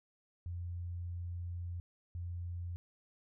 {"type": "tone bursts at uneven times", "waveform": "sine", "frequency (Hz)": 87.31, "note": "F2", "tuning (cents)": 0, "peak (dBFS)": -38, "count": 2, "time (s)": [[0.46, 1.8], [2.15, 2.76]], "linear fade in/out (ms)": 0, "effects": []}